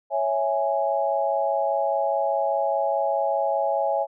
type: chord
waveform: sine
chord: C# minor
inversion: none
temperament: equal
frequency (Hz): 554.4 / 659.3 / 830.6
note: C#5 / E5 / G#5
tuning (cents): 0 / 0 / 0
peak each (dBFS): -25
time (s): 0.1-4.07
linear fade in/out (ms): 50
effects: none